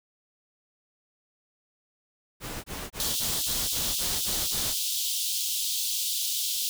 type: noise bursts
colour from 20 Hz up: pink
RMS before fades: -36 dBFS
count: 9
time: 2.4-4.744 s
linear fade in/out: 50 ms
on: 240 ms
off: 23 ms
type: high-pass noise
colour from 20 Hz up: pink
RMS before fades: -29 dBFS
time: 3-6.69 s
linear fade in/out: 0 ms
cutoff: 3100 Hz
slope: 48 dB/octave
effects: none